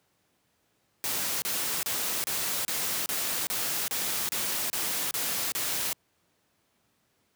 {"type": "noise bursts", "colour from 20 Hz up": "white", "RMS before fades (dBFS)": -30, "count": 12, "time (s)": [1.04, 5.93], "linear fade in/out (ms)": 0, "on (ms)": 380, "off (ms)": 30, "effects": ["pink hiss -71 dBFS RMS until 7.35 s", "high-pass 100 Hz 12 dB/octave"]}